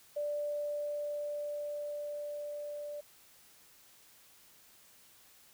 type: tone with level ramp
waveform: sine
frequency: 587.3 Hz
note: D5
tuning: in tune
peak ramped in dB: -32 to -39 dBFS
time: 0.16-3.01 s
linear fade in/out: 10 ms
effects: white hiss -61 dBFS RMS until 5.53 s